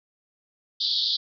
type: band-pass noise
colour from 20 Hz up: pink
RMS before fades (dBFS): -25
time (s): 0.8-1.17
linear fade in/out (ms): 10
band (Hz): 3400 to 4900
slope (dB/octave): 96
effects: none